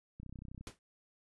click train, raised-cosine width 5 ms, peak -35 dBFS, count 14, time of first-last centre 0.2-0.61 s, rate 31.7 Hz
pink noise with exponential decay, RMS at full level -43 dBFS, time 0.67-0.79 s, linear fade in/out 1 ms, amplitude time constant 24 ms
effects resampled to 24000 Hz

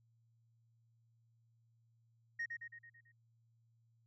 sine tone with echo, 1864.7 Hz, A#6, in tune, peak -35 dBFS, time 2.39-2.46 s, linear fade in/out 10 ms, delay 110 ms, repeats 6, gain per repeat -5 dB, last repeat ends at 3.12 s, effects tanh soft clip ceiling -35 dBFS + added 115 Hz sine -70 dBFS peak until 4.06 s

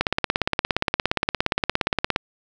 click train, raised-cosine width 0.3 ms, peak -3 dBFS, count 38, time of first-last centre 0.01-2.161 s, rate 17.2 Hz, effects none

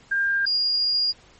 sine tone pair in turn, 1600 / 4843 Hz, G6 / D#8, +35 / -48 cents, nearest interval octave + perfect fifth, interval 1917 cents, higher second, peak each -19 dBFS, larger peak neither, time 0.11-0.46 / 0.46-1.12 s, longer second, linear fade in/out 10 ms, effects pink hiss -53 dBFS RMS until 1.39 s + MP3 32 kbps

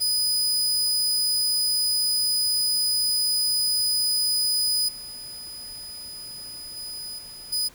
sawtooth tone with level steps, 4978 Hz, D#8, in tune, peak -18 / -33 / -30 / -36 / -20 dBFS, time 0-7.69 s, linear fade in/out 20 ms, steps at 4.88 / 6.76 / 7.18 / 7.52 s, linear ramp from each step 10 ms, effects pink hiss -51 dBFS RMS until 7.74 s

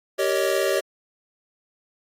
square chord, Eb dominant seventh, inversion first, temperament just, 388.9 / 466.7 / 560 / 622.3 Hz, G4 / Bb4 / Db5 / Eb5, -14 / +2 / +18 / 0 cents, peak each -25 / -30 / -25 / -27 dBFS, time 0.18-0.81 s, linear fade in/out 20 ms, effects AAC 48 kbps

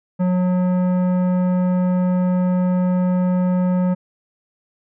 sine tone with tanh clipping, 181.6 Hz, F#3, 32 cents flat, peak -17 dBFS, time 0.19-3.95 s, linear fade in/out 20 ms, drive 13 dB, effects none

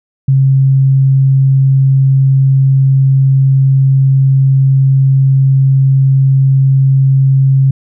sine tone, 134.8 Hz, C#3, 48 cents flat, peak -5 dBFS, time 0.28-7.71 s, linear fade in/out 5 ms, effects none

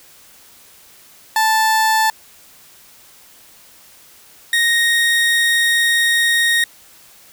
30% pulse tone pair in turn, 880 / 1864.7 Hz, A5 / A#6, 0 / 0 cents, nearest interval octave + minor second, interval 1300 cents, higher second, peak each -10 dBFS, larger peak neither, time 1.36-2.1 / 4.53-6.64 s, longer second, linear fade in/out 2 ms, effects white hiss -46 dBFS RMS until 7.32 s

